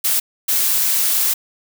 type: noise bursts at uneven times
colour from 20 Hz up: blue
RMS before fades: -17 dBFS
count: 2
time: 0.04-0.2 / 0.48-1.34 s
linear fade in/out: 10 ms
effects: none